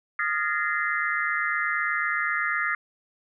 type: tone cluster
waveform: sine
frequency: 1234 / 1393 / 1700 / 1848 / 2064 Hz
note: D#6 / F6 / G#6 / A#6 / C7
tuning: -15 / -5 / +40 / -16 / -24 cents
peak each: -30 dBFS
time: 0.19-2.75 s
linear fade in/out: 2 ms
effects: none